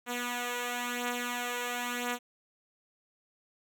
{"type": "beating tone pair", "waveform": "5% pulse", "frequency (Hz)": [242.9, 243.88], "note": ["B3", "B3"], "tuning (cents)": [-29, -22], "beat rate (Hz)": 0.98, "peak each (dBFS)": [-27, -22], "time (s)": [0.06, 2.19], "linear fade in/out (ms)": 50, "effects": []}